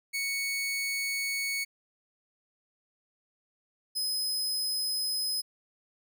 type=tone pair in turn; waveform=sawtooth; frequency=2220 / 5064 Hz; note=C#7 / D#8; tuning=+2 / +30 cents; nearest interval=octave + major second; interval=1428 cents; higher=second; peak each=-26 dBFS; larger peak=neither; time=0.13-1.65 / 3.95-5.42 s; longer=first; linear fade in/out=20 ms; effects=none